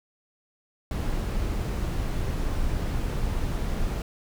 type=noise; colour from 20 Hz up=brown; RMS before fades=-27 dBFS; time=0.91-4.02 s; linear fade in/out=2 ms; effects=none